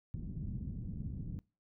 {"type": "low-pass noise", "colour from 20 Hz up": "white", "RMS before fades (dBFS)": -41, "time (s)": [0.14, 1.39], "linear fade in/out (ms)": 0, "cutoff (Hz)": 190, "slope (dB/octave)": 24, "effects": ["noise-tail reverb RT60 0.3 s tail -23 dB re dry"]}